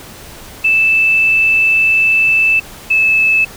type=tone pair in turn; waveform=sine; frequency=2637 / 2613 Hz; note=E7 / E7; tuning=0 / -16 cents; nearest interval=unison; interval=16 cents; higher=first; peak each=-8 dBFS; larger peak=neither; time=0.64-2.6 / 2.9-3.45 s; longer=first; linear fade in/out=10 ms; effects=pink hiss -34 dBFS RMS until 3.56 s

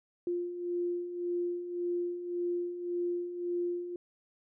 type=beating tone pair; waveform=sine; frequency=349.2 / 351 Hz; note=F4 / F4; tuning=0 / +9 cents; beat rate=1.8 Hz; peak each=-39 / -32 dBFS; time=0.27-3.96 s; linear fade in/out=2 ms; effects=none

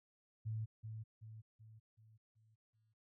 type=tone with echo; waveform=sine; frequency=110 Hz; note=A2; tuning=in tune; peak=-38 dBFS; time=0.45-0.66 s; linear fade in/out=20 ms; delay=380 ms; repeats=6; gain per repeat=-6 dB; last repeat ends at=2.94 s; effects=none

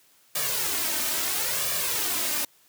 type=noise with flanger; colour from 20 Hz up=white; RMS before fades=-27 dBFS; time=0.35-2.45 s; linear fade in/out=5 ms; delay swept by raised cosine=1.7 to 3.3 ms; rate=0.74 Hz; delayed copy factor=+0.7; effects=white hiss -60 dBFS RMS until 2.68 s + high-pass 100 Hz 12 dB/octave

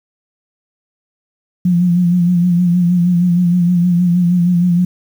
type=tone with vibrato; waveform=sine; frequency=176 Hz; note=F3; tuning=14 cents sharp; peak=-9 dBFS; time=1.65-4.85 s; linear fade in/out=5 ms; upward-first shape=sine; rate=6.4 Hz; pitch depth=46 cents each way; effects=7-bit

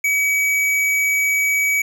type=tone with hard clipping; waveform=sine; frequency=2274 Hz; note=C#7; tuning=44 cents sharp; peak=-17 dBFS; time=0.04-1.82 s; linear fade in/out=5 ms; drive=13 dB; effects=none

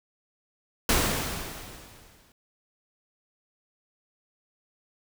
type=noise with exponential decay; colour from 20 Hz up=pink; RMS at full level=-21 dBFS; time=0.89-2.32 s; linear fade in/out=2 ms; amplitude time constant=310 ms; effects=none

